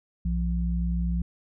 sine tone pair together, 60.92 / 173 Hz, B1 / F3, -23 / -16 cents, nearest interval octave + tritone, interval 1807 cents, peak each -25 / -28 dBFS, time 0.25-1.22 s, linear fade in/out 5 ms, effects none

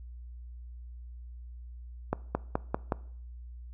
accelerating click train, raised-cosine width 1 ms, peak -13 dBFS, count 5, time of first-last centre 2.13-2.922 s, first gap 220 ms, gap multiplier 0.93, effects noise-tail reverb RT60 0.6 s tail -21 dB re dry + added 60 Hz sine -42 dBFS peak until 3.73 s

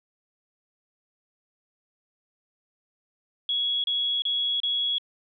sine tone bursts, 3344 Hz, G#7, 11 cents sharp, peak -23 dBFS, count 4, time 3.49-4.983 s, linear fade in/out 2 ms, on 350 ms, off 31 ms, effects none

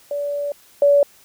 sine tone pair in turn, 576 / 571.4 Hz, D5 / D5, -34 / -48 cents, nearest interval unison, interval 14 cents, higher first, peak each -21 / -10 dBFS, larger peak second, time 0.11-0.52 / 0.82-1.03 s, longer first, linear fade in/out 2 ms, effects white hiss -51 dBFS RMS until 1.24 s

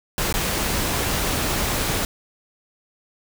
pink noise with dropouts, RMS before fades -23 dBFS, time 0.18-2.05 s, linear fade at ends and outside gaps 1 ms, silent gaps 0.326-0.34 s, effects none

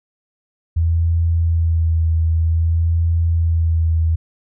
sine tone with vibrato, 82.41 Hz, E2, in tune, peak -13 dBFS, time 0.76-4.16 s, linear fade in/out 10 ms, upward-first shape sine, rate 0.53 Hz, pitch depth 24 cents each way, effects none

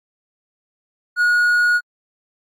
triangle tone, 1448 Hz, F#6, 38 cents flat, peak -11 dBFS, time 1.16-1.81 s, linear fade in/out 50 ms, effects AAC 64 kbps

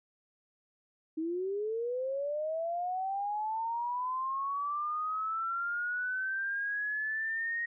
sine linear sweep, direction up, 311.1 to 1878 Hz, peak -31 dBFS, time 1.17-7.66 s, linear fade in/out 10 ms, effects none

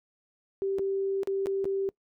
sine tone with dropouts, 390.2 Hz, G4, 8 cents flat, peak -26 dBFS, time 0.62-1.89 s, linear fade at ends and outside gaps 0 ms, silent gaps 0.785-0.793 / 1.233-1.273 / 1.459-1.469 / 1.644-1.654 s, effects noise-tail reverb RT60 0.1 s tail -23 dB re dry

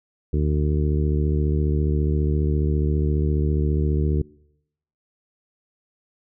harmonic tone, 74.7 Hz, D2, 30 cents sharp, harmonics 1 / 2 / 3 / 4 / 5 / 6, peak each -20 / -24 / -31 / -30 / -29 / -34 dBFS, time 0.33-4.22 s, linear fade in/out 5 ms, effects noise-tail reverb RT60 0.8 s tail -24 dB re dry

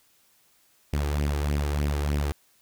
sawtooth tone with flanger, 72.9 Hz, D2, 12 cents flat, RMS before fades -26 dBFS, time 0.93-2.32 s, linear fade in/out 0 ms, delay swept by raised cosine 0.36 to 2.56 ms, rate 3.3 Hz, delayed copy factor +0.6, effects white hiss -63 dBFS RMS until 2.61 s

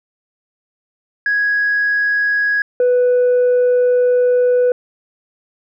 sine tone pair in turn, 1661.2 / 494.8 Hz, G#6 / B4, 0 / +3 cents, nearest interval octave + major sixth, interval 2097 cents, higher first, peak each -12 / -8 dBFS, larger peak second, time 1.26-2.62 / 2.8-4.72 s, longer second, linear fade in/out 2 ms, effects tanh soft clip ceiling -9 dBFS

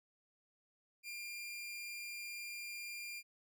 sawtooth tone with amplitude modulation, 2394 Hz, D7, 33 cents sharp, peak -39 dBFS, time 1.03-3.23 s, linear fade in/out 50 ms, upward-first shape sine, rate 206 Hz, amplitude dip 30%, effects none

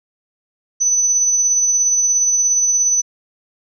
sine tone with tremolo, 6000 Hz, F#8, 23 cents sharp, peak -11 dBFS, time 0.8-3.02 s, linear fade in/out 20 ms, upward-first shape sine, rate 17 Hz, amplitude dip 30%, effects none

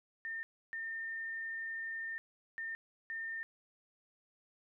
sine tone bursts at uneven times, 1812 Hz, A#6, 50 cents flat, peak -38 dBFS, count 4, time 0.25-0.43 / 0.73-2.18 / 2.58-2.75 / 3.1-3.43 s, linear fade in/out 0 ms, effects none

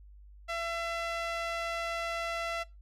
sawtooth tone with band-pass filter, 673 Hz, E5, 36 cents sharp, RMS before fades -35 dBFS, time 0.48-2.64 s, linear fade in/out 20 ms, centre 1900 Hz, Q 0.74, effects noise-tail reverb RT60 0.2 s tail -19 dB re dry + added 50 Hz sine -50 dBFS peak until 2.81 s

